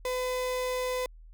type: tone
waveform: 35% pulse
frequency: 505 Hz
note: B4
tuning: 39 cents sharp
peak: -27 dBFS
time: 0.05-1.06 s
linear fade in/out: 2 ms
effects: added 40 Hz sine -47 dBFS peak until 1.33 s